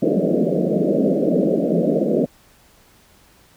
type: band-pass noise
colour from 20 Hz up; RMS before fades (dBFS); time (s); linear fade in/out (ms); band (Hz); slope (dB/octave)
pink; -18; 0.02-2.26; 10; 160 to 640; 96
effects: pink hiss -53 dBFS RMS until 3.56 s